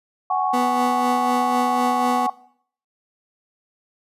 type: chord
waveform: sine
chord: F# suspended second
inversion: none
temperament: equal with one note detuned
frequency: 747.3 / 830.6 / 1108.7 Hz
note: F#5 / G#5 / C#6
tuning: +17 / 0 / 0 cents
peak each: -21 / -24 / -23 dBFS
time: 0.3-2.3 s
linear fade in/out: 5 ms
type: tone with tremolo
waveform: 30% pulse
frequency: 246.9 Hz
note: B3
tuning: in tune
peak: -18 dBFS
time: 0.53-2.27 s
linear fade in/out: 10 ms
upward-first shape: sine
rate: 4 Hz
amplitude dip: 40%
effects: noise-tail reverb RT60 0.6 s tail -20 dB re dry + resampled to 32000 Hz